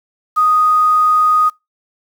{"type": "tone with quantisation", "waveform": "sine", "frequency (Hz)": 1244, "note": "D#6", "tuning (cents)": -1, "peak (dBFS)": -9, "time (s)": [0.36, 1.5], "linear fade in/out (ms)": 20, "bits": 6, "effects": ["noise-tail reverb RT60 0.2 s tail -23 dB re dry"]}